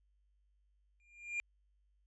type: tone with exponential growth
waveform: triangle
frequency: 2400 Hz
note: D7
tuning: 37 cents sharp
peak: -31 dBFS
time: 1-1.4 s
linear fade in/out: 0 ms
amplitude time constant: 86 ms
effects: added 50 Hz sine -70 dBFS peak until 2.06 s + resampled to 22050 Hz